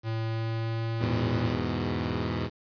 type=tone with pitch glide; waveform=square; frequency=112.5 to 113.74 Hz; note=A2 to A#2; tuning=+39 to -42 cents; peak=-29 dBFS; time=0.03-1.56 s; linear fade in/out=50 ms; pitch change=+19 cents; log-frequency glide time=0.24-0.89 s
type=chord; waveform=15% pulse; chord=E major; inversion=none; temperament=equal; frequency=82.41 / 103.83 / 123.47 Hz; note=E2 / G#2 / B2; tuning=0 / 0 / 0 cents; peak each=-26 dBFS; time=0.99-2.5 s; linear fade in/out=50 ms
effects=resampled to 11025 Hz + 9-bit